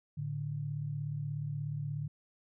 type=tone pair together; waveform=sine; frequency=110 / 146.71 Hz; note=A2 / D3; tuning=0 / -1 cents; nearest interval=perfect fourth; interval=499 cents; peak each=-40 / -35 dBFS; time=0.17-2.08 s; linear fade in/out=10 ms; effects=none